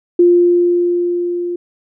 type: tone with level ramp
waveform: sine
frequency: 350.1 Hz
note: F4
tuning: 4 cents sharp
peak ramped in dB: -5 to -18 dBFS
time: 0.19-1.56 s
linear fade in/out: 5 ms
effects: none